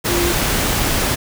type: tone in noise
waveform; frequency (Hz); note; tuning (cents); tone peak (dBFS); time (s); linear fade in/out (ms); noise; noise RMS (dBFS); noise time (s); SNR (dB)
sine; 347.5; F4; -9; -19; 0.08-0.33; 20; pink; -18; 0.04-1.16; -4
effects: none